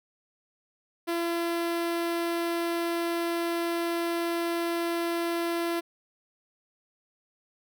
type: tone with notch filter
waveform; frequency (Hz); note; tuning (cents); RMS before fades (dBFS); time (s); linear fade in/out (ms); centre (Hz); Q
sawtooth; 339.3; F4; -50; -29; 1.07-5.81; 20; 6900; 1.9
effects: none